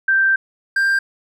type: tone pair in turn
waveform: sine / triangle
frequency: 1568 / 1586.2 Hz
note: G6 / G6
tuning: 0 / +20 cents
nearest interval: unison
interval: 20 cents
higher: second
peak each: -12 dBFS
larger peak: neither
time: 0.08-0.36 / 0.76-0.99 s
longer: first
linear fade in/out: 5 ms
effects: none